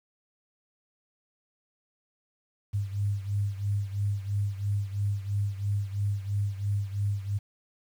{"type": "beating tone pair", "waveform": "sine", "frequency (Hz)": [100.3, 103.3], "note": ["G2", "G#2"], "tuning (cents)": [40, -9], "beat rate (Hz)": 3, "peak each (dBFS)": [-28, -32], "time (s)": [2.73, 7.39], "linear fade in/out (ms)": 20, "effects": ["9-bit"]}